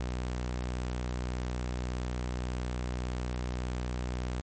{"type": "tone", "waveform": "sawtooth", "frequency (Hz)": 61.74, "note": "B1", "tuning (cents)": 0, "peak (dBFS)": -28, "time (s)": [0, 4.41], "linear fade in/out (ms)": 0, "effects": ["MP3 32 kbps"]}